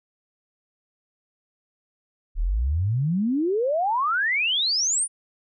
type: exponential sweep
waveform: sine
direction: up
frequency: 35.03 to 9690 Hz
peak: -20 dBFS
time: 2.35-5.08 s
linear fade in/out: 50 ms
effects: none